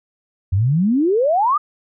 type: exponential sweep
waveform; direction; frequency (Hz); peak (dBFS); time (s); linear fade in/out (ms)
sine; up; 87.6 to 1260; -13; 0.52-1.58; 10
effects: none